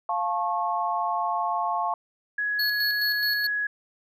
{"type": "chord", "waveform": "sine", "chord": "F augmented", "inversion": "none", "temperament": "just", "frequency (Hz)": [698.5, 873.1, 1091.3], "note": ["F5", "A5", "C#6"], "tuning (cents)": [0, -14, -27], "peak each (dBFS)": -28, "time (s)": [0.09, 1.94], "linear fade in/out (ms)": 2}
{"type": "tone", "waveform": "sine", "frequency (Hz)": 1676, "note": "G#6", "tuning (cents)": 15, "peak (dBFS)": -24, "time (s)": [2.38, 3.67], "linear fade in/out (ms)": 5}
{"type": "tone with tremolo", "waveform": "square", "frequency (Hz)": 4374, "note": "C#8", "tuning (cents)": -24, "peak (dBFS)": -25, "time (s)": [2.59, 3.47], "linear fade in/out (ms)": 5, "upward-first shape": "square", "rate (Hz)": 4.7, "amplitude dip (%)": 50}
{"effects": []}